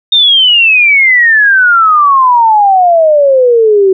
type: exponential sweep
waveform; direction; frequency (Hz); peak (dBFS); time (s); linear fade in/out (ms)
sine; down; 3690 to 373; -3; 0.12-3.93; 5
effects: none